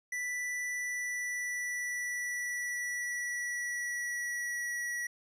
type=tone with pitch glide; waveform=square; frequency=1975 to 1929.9 Hz; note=B6 to B6; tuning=0 to -40 cents; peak=-34 dBFS; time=0.12-5.07 s; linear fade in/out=5 ms; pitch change=-40 cents; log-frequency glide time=0.65-4.74 s; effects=low-pass 12000 Hz 12 dB/octave